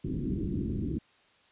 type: low-pass noise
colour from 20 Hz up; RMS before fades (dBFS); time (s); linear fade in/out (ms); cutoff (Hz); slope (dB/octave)
white; -32; 0.04-0.99; 10; 340; 48
effects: white hiss -63 dBFS RMS until 1.51 s + resampled to 8000 Hz